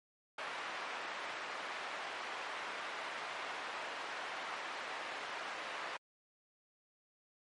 pink band-pass noise, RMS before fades -43 dBFS, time 0.38-5.97 s, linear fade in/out 5 ms, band 790 to 2400 Hz, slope 12 dB/octave, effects MP3 48 kbps

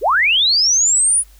sine linear sweep, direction up, 327.4 to 10000 Hz, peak -11 dBFS, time 0.01-1.24 s, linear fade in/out 50 ms, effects added 50 Hz sine -43 dBFS peak until 1.39 s + white hiss -52 dBFS RMS until 1.39 s

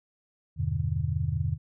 sine chord, E minor seventh, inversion none, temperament just, 82.41 / 98.89 / 123.61 / 148.33 Hz, E2 / G2 / B2 / D3, 0 / +16 / +2 / +18 cents, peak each -31 dBFS, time 0.56-1.58 s, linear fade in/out 50 ms, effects none

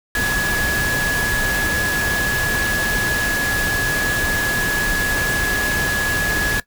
sine tone in noise, 1685 Hz, G#6, 25 cents sharp, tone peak -18 dBFS, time 0.15-6.6 s, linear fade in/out 2 ms, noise pink, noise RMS -23 dBFS, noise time 0.15-6.6 s, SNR +2 dB, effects noise-tail reverb RT60 0.1 s tail -18 dB re dry

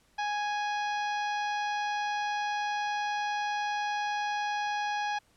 harmonic tone, 830 Hz, G#5, 1 cent flat, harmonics 1 / 2 / 3 / 4 / 5 / 6 / 7, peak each -30 / -36 / -41 / -44 / -48 / -49 / -51 dBFS, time 0.18-5.19 s, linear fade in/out 10 ms, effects pink hiss -66 dBFS RMS until 5.36 s + low-pass 11000 Hz 12 dB/octave

